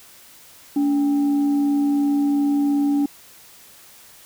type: tone with frequency modulation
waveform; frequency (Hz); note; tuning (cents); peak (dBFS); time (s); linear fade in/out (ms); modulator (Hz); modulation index
sine; 286.4; D4; -43; -16; 0.76-3.06; 5; 510; 0.25
effects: white hiss -47 dBFS RMS until 4.25 s